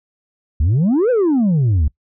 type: exponential two-way sweep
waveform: sine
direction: up then down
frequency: 68 to 523.3 to 68 Hz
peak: -9 dBFS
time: 0.6-1.88 s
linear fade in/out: 5 ms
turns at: 1.1 s
effects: noise-tail reverb RT60 0.1 s tail -25 dB re dry + tanh soft clip ceiling -11 dBFS

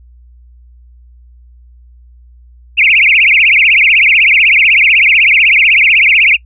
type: tone with vibrato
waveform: sine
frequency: 2411 Hz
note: D7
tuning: 45 cents sharp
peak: -4 dBFS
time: 2.77-6.37 s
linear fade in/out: 20 ms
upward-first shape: triangle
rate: 16 Hz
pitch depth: 290 cents each way
effects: noise-tail reverb RT60 0.1 s tail -25 dB re dry + added 60 Hz sine -37 dBFS peak until 6.45 s

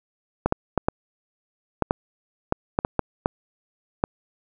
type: clicks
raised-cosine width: 1 ms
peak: -5 dBFS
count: 12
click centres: 0.46 / 0.524 / 0.777 / 0.885 / 1.823 / 1.909 / 2.524 / 2.789 / 2.849 / 2.993 / 3.259 / 4.039 s
effects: none

